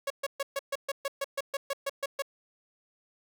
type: tone bursts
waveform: sawtooth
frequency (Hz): 554.4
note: C#5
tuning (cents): 0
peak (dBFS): -25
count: 14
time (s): 0.07-2.222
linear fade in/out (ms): 5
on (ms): 33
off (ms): 130
effects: none